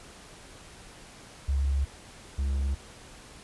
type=tone pair in turn; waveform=sine / triangle; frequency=68.9 / 68.19 Hz; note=C#2 / C#2; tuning=-10 / -28 cents; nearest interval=unison; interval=18 cents; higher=first; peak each=-23 dBFS; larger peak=neither; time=1.48-1.85 / 2.38-2.75 s; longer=neither; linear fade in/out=10 ms; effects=pink hiss -49 dBFS RMS until 3.43 s + resampled to 24000 Hz